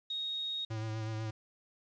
sine tone, 3746 Hz, A#7, 8 cents sharp, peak -34 dBFS, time 0.1-0.65 s, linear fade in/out 5 ms
square tone with vibrato, 110 Hz, A2, in tune, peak -36 dBFS, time 0.7-1.31 s, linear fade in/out 10 ms, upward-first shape sine, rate 8.1 Hz, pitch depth 28 cents each way
effects resampled to 16000 Hz + 10-bit

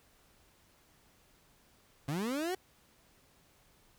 30% pulse linear sweep, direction up, 130.81 to 384.3 Hz, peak -30 dBFS, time 2.08-2.55 s, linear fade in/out 5 ms, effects pink hiss -66 dBFS RMS until 3.98 s

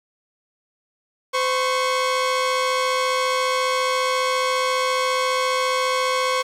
sawtooth tone pair together, 512.7 / 1100 Hz, C5 / C#6, -35 / -14 cents, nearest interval octave + minor second, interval 1321 cents, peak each -18 dBFS, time 1.33-6.43 s, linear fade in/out 20 ms, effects low-pass 8000 Hz 12 dB/octave + 8-bit

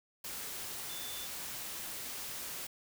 sine tone in noise, 3520 Hz, A7, in tune, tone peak -46 dBFS, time 0.89-1.26 s, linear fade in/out 5 ms, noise white, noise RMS -42 dBFS, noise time 0.24-2.67 s, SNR -7 dB, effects none

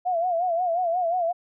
sine tone with vibrato, 698.5 Hz, F5, in tune, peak -21 dBFS, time 0.05-1.33 s, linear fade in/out 20 ms, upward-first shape sine, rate 5.6 Hz, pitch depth 100 cents each way, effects none

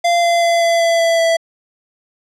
square tone with pitch steps, 690 / 685.2 / 680.5 / 675.8 / 671.1 / 666.5 / 661.9 Hz, F5 / F5 / F5 / E5 / E5 / E5 / E5, -21 / -33 / -45 / +43 / +31 / +19 / +7 cents, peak -12 dBFS, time 0.04-1.37 s, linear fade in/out 10 ms, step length 190 ms, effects low-pass 8000 Hz 12 dB/octave

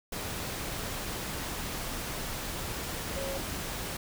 sine tone in noise, 545 Hz, C#5, 29 cents flat, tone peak -35 dBFS, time 3.16-3.38 s, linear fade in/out 5 ms, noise pink, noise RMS -36 dBFS, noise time 0.12-3.97 s, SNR -2 dB, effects none

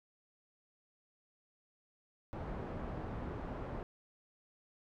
pink low-pass noise, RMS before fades -42 dBFS, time 2.33-3.83 s, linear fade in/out 0 ms, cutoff 1000 Hz, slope 12 dB/octave, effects none

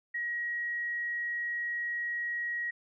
sine tone, 1900 Hz, A#6, 33 cents sharp, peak -31 dBFS, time 0.14-2.71 s, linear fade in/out 10 ms, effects none

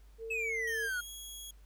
sine tone, 451 Hz, A4, 43 cents sharp, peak -39 dBFS, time 0.18-0.9 s, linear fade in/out 50 ms
triangle exponential sweep, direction down, 2637 to 1414 Hz, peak -31 dBFS, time 0.3-1.01 s, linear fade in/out 10 ms
15% pulse tone with pitch glide, 3136 to 3322 Hz, G7 to G#7, 0 to 0 cents, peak -37 dBFS, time 0.67-1.51 s, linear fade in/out 5 ms, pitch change +100 cents, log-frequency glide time 0.82-1.09 s
effects added 50 Hz sine -54 dBFS peak until 1.65 s + pink hiss -69 dBFS RMS until 1.65 s

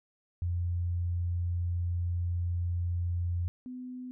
sine tone pair in turn, 87.31 / 252 Hz, F2 / B3, 0 / +35 cents, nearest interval octave + tritone, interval 1835 cents, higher second, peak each -28 / -38 dBFS, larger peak first, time 0.42-3.48 / 3.66-4.11 s, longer first, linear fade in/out 0 ms, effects none

